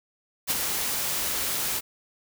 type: noise with ADSR envelope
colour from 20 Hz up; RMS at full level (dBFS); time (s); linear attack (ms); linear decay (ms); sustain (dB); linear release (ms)
white; -23; 0.47-1.81; 37; 24; -5; 28
effects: none